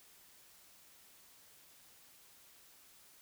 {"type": "silence", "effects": ["white hiss -62 dBFS RMS until 3.21 s"]}